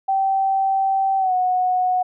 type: tone with pitch glide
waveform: sine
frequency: 775 to 734 Hz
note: G5 to F#5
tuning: -20 to -14 cents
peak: -16 dBFS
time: 0.08-2.03 s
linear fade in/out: 10 ms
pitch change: -94 cents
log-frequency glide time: 1.18-1.33 s
effects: none